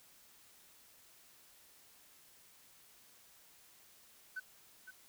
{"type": "tone with echo", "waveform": "sine", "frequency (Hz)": 1513, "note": "F#6", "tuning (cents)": 38, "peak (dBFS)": -37, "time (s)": [4.36, 4.4], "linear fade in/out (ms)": 10, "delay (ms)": 510, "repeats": 1, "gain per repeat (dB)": -11, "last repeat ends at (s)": 4.91, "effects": ["tanh soft clip ceiling -36 dBFS", "white hiss -63 dBFS RMS until 5.08 s"]}